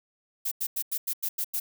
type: noise bursts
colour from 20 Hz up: violet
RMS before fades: -29 dBFS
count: 8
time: 0.45-1.6 s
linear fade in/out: 10 ms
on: 65 ms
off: 90 ms
effects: none